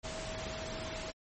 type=tone in noise; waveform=sine; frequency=640 Hz; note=D#5; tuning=49 cents sharp; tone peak=-43 dBFS; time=0.03-1.12 s; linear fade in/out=20 ms; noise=pink; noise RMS=-41 dBFS; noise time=0.03-1.12 s; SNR=-5 dB; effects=MP3 32 kbps